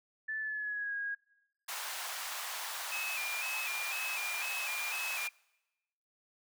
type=tone with pitch glide; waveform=sine; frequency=1749 to 1641.3 Hz; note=A6 to G#6; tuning=-11 to -21 cents; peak=-34 dBFS; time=0.28-1.15 s; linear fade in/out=10 ms; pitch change=-110 cents; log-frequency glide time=0.39-0.94 s
type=high-pass noise; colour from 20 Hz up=pink; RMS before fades=-40 dBFS; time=1.68-5.28 s; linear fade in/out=10 ms; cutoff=790 Hz; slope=24 dB/octave
type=tone with vibrato; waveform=sine; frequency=2489 Hz; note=D#7; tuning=in tune; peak=-36 dBFS; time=2.92-5.29 s; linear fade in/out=2 ms; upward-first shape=square; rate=2 Hz; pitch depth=62 cents each way
effects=noise-tail reverb RT60 1.0 s tail -24 dB re dry